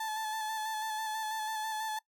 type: tone with vibrato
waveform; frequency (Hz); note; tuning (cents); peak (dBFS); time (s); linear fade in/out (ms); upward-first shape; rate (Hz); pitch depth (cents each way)
35% pulse; 871; A5; -18; -32; 0-1.99; 5; square; 6.1; 21
effects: noise-tail reverb RT60 0.1 s tail -21 dB re dry